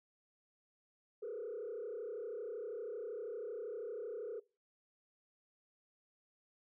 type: tone with frequency modulation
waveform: sine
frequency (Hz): 448.1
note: A4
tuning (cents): +32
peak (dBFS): -39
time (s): 1.22-4.4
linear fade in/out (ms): 10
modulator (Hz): 32.7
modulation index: 1.4
effects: noise-tail reverb RT60 0.3 s tail -21 dB re dry + tanh soft clip ceiling -37 dBFS